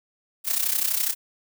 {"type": "noise with amplitude modulation", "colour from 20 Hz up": "blue", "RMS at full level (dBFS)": -21, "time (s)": [0.44, 1.15], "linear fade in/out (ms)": 50, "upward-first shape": "sine", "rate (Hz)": 32.1, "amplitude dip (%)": 75, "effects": []}